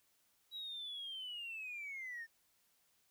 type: linear sweep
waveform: triangle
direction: down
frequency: 3900 to 1786 Hz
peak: -40 dBFS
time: 0.51-2.27 s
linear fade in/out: 50 ms
effects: tanh soft clip ceiling -40 dBFS + white hiss -75 dBFS RMS until 3.1 s